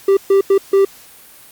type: tone bursts at uneven times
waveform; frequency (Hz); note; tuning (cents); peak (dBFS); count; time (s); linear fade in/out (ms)
triangle; 392; G4; 0; -6; 4; 0.08-0.17 / 0.3-0.41 / 0.5-0.58 / 0.73-0.85; 5
effects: white hiss -42 dBFS RMS until 1.51 s + Opus 48 kbps